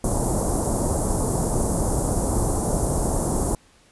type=band-stop noise; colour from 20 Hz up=pink; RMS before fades=-22 dBFS; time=0.04-3.55 s; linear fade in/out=2 ms; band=890 to 8200 Hz; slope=24 dB/octave; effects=pink hiss -56 dBFS RMS until 3.91 s + resampled to 24000 Hz

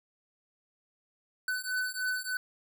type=beating tone pair; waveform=square; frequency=1503 / 1506.3 Hz; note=F#6 / F#6; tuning=+27 / +31 cents; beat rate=3.3 Hz; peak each=-35 / -34 dBFS; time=1.48-2.37 s; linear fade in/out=2 ms; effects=none

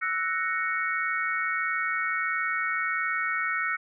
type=chord; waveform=sine; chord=F# dominant seventh; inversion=third; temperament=equal; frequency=1318.5 / 1480 / 1864.7 / 2217 Hz; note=E6 / F#6 / A#6 / C#7; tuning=0 / 0 / 0 / 0 cents; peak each=-31 dBFS; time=0.01-3.77 s; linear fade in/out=20 ms; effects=none

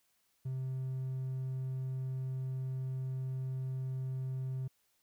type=tone; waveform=triangle; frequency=130.81 Hz; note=C3; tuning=in tune; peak=-32 dBFS; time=0.45-4.68 s; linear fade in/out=10 ms; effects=tanh soft clip ceiling -28 dBFS + white hiss -75 dBFS RMS until 5.02 s

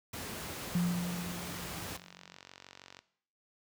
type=noise; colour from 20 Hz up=pink; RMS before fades=-41 dBFS; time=0.13-1.97 s; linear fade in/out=5 ms
type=tone with exponential decay; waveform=sine; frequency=175.8 Hz; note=F3; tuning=12 cents sharp; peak=-25 dBFS; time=0.75-2.36 s; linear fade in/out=0 ms; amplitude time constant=350 ms
type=click train; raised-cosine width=0.2 ms; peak=-31 dBFS; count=70; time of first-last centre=1.5-2.99 s; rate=46.3 Hz
effects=noise-tail reverb RT60 0.6 s tail -17 dB re dry + high-pass 80 Hz 12 dB/octave

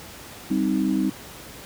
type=chord; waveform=sine; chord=C minor; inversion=second; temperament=equal with one note detuned; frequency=196 / 261.6 / 312.4 Hz; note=G3 / C4 / Eb4; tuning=0 / 0 / +7 cents; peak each=-24 dBFS; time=0.5-1.1 s; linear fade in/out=10 ms; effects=pink hiss -41 dBFS RMS until 1.65 s + high-pass 60 Hz 12 dB/octave

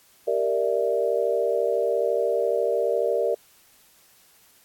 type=chord; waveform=sine; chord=E half-diminished seventh; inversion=first; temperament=equal; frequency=392 / 466.2 / 587.3 / 659.3 Hz; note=G4 / Bb4 / D5 / E5; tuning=0 / 0 / 0 / 0 cents; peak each=-28 / -24 / -25 / -29 dBFS; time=0.27-3.35 s; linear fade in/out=10 ms; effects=white hiss -57 dBFS RMS until 4.64 s + AAC 64 kbps

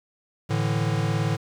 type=chord; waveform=square; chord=A suspended fourth; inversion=none; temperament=equal; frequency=110 / 146.83 / 164.81 Hz; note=A2 / D3 / E3; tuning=0 / 0 / 0 cents; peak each=-26 / -27 / -30 dBFS; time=0.49-1.37 s; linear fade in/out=20 ms; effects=low-pass 7000 Hz 12 dB/octave + 8-bit

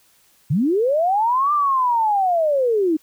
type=linear two-way sweep; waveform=sine; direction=up then down; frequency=123.47 to 1200 to 298.1 Hz; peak=-15 dBFS; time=0.5-2.97 s; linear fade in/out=10 ms; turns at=1.53 s; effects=white hiss -57 dBFS RMS until 3.02 s

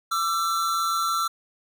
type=tone pair together; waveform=square; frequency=1174.7 / 1341.3 Hz; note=D6 / E6; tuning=0 / +30 cents; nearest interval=major second; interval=230 cents; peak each=-30 / -24 dBFS; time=0.11-1.28 s; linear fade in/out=10 ms; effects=none

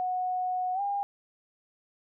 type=tone with pitch glide; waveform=sine; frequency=734 to 805.1 Hz; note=F#5 to G5; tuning=-14 to +46 cents; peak=-27 dBFS; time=0-1.03 s; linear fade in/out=0 ms; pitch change=+160 cents; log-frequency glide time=0.74-0.81 s; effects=none

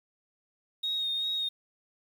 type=tone with vibrato; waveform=triangle; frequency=3729 Hz; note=A#7; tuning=in tune; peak=-25 dBFS; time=0.83-1.49 s; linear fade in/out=10 ms; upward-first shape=sine; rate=2.6 Hz; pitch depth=23 cents each way; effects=tanh soft clip ceiling -26 dBFS + 9-bit

